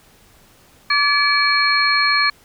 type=tone cluster; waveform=sine; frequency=1155 / 1714 / 2306 / 4288 Hz; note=D6 / A6 / D7 / C8; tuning=-29 / -46 / -32 / +42 cents; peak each=-19 dBFS; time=0.9-2.3 s; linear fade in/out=5 ms; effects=pink hiss -51 dBFS RMS until 2.44 s